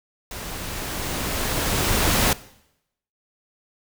pink noise with level ramp, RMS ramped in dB -34 to -18 dBFS, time 0.31-2.33 s, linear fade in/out 2 ms, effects noise-tail reverb RT60 0.8 s tail -19 dB re dry

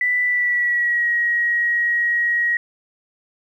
sine tone with pitch glide, 1980 to 1896.1 Hz, B6 to A#6, +4 to +29 cents, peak -16 dBFS, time 0.01-2.57 s, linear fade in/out 2 ms, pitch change -75 cents, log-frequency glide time 0.25-1.08 s, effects 9-bit

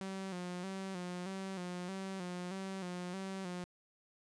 sawtooth tone with vibrato, 185.2 Hz, F#3, 2 cents sharp, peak -36 dBFS, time 0.01-3.64 s, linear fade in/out 0 ms, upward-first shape square, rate 1.6 Hz, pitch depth 62 cents each way, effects resampled to 22050 Hz

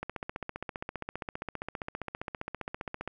click train, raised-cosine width 0.5 ms, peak -20 dBFS, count 47, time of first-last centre 0.03-3.076 s, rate 15.1 Hz, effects none

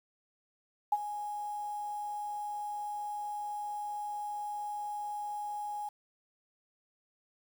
sine tone with ADSR envelope, 830.6 Hz, G#5, in tune, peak -22 dBFS, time 0.92-5.89 s, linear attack 6 ms, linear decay 40 ms, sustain -13 dB, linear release 6 ms, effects 9-bit

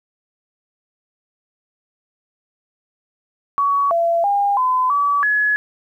sine tone with pitch steps, 1126 / 677 / 807 / 1017 / 1146 / 1694 Hz, C#6 / E5 / G#5 / C6 / D6 / G#6, +27 / +46 / -50 / -50 / -43 / +34 cents, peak -14 dBFS, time 3.58-5.56 s, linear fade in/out 0 ms, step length 330 ms, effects 9-bit

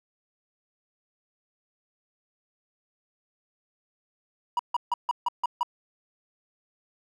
triangle tone bursts, 966 Hz, B5, 39 cents flat, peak -20 dBFS, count 7, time 4.57-5.631 s, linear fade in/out 2 ms, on 23 ms, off 150 ms, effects none

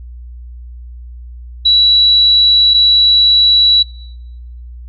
sine tone pair in turn, 3923 / 3923 Hz, B7 / B7, -12 / -12 cents, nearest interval unison, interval 0 cents, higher neither, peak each -6 dBFS, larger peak neither, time 1.65-2.74 / 2.74-3.83 s, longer neither, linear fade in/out 10 ms, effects noise-tail reverb RT60 1.0 s tail -25 dB re dry + added 60 Hz sine -28 dBFS peak until 4.88 s

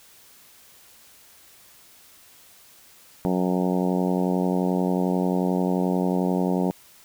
harmonic tone, 91.3 Hz, F#2, 23 cents flat, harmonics 2 / 3 / 4 / 5 / 6 / 7 / 8 / 9 / 10, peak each -23 / -27 / -29 / -31 / -33 / -34 / -35 / -36 / -37 dBFS, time 3.25-6.71 s, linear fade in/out 0 ms, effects white hiss -52 dBFS RMS until 7.04 s

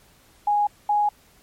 sine tone pair in turn, 827 / 830.7 Hz, G#5 / G#5, -8 / 0 cents, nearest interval unison, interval 8 cents, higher second, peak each -17 / -17 dBFS, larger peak neither, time 0.47-0.67 / 0.89-1.09 s, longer neither, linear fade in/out 5 ms, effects pink hiss -56 dBFS RMS until 1.42 s + MP3 64 kbps

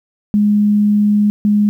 sine tone pair in turn, 207.7 / 207.7 Hz, G#3 / G#3, 0 / 0 cents, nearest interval unison, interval 0 cents, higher neither, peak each -9 dBFS, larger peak neither, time 0.34-1.3 / 1.45-1.69 s, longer first, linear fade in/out 0 ms, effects 8-bit

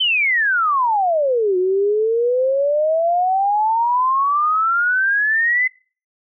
sine exponential two-way sweep, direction down then up, 3130 to 360.4 to 2048 Hz, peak -14 dBFS, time 0-5.68 s, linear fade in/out 10 ms, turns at 1.57 s, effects noise-tail reverb RT60 0.4 s tail -25 dB re dry

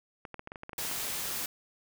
clicks, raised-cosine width 0.5 ms, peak -26 dBFS, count 12, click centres 0.252 / 0.343 / 0.394 / 0.474 / 0.519 / 0.558 / 0.634 / 0.694 / 0.732 / 0.789 / 0.85 / 0.914 s
white noise, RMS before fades -35 dBFS, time 0.78-1.46 s, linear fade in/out 2 ms
effects none

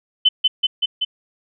sine tone with echo, 3039 Hz, F#7, 46 cents sharp, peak -9 dBFS, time 0.25-0.29 s, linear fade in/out 10 ms, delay 190 ms, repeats 4, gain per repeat -2 dB, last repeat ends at 1.05 s, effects none

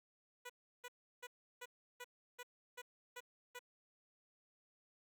10% pulse tone bursts, 491 Hz, B4, 10 cents flat, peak -39 dBFS, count 9, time 0.45-3.593 s, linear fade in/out 10 ms, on 47 ms, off 340 ms, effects none

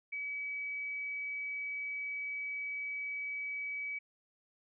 sine tone, 2281 Hz, C#7, 49 cents sharp, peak -36 dBFS, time 0.12-3.99 s, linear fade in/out 10 ms, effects none

